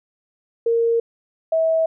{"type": "tone pair in turn", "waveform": "sine", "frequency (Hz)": [462.7, 647.4], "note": ["A#4", "E5"], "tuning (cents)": [-13, -31], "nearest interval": "tritone", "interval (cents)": 582, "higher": "second", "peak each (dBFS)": -15, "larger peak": "neither", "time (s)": [[0.66, 1], [1.52, 1.86]], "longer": "neither", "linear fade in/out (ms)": 5, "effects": []}